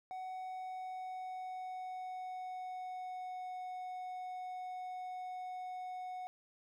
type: tone with pitch glide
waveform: triangle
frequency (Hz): 746 to 735.7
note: F#5 to F#5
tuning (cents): +14 to -10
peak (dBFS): -39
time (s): 0.11-6.27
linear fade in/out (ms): 0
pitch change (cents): -24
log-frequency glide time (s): 0.32-3.56
effects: none